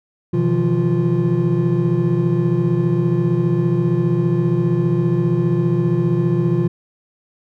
triangle tone cluster, 126.9 / 158.4 / 173.4 / 349 Hz, B2 / D#3 / F3 / F4, +47 / +31 / -12 / -1 cents, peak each -18 dBFS, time 0.33-6.68 s, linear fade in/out 10 ms, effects none

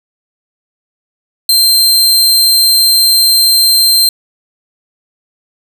sawtooth tone, 4147 Hz, C8, 16 cents flat, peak -3 dBFS, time 1.49-4.09 s, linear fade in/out 2 ms, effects none

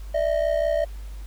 triangle ring-modulated tone, 622.3 Hz, D#5, in tune, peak -15 dBFS, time 0.14-0.85 s, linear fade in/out 10 ms, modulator 32.7 Hz, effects added 50 Hz sine -33 dBFS peak until 1.26 s + pink hiss -52 dBFS RMS until 1.26 s

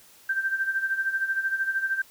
sine tone with tremolo, 1568 Hz, G6, in tune, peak -21 dBFS, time 0.29-2.02 s, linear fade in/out 5 ms, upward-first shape sine, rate 13 Hz, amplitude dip 70%, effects white hiss -54 dBFS RMS until 2.1 s

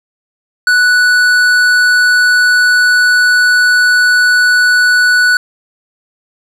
triangle tone with tanh clipping, 1480 Hz, F#6, in tune, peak -8 dBFS, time 0.67-5.37 s, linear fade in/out 2 ms, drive 16 dB, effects none

